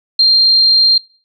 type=tone; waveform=sine; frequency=4186 Hz; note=C8; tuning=in tune; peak=-6 dBFS; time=0.19-0.98 s; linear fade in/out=5 ms; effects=noise-tail reverb RT60 0.4 s tail -23 dB re dry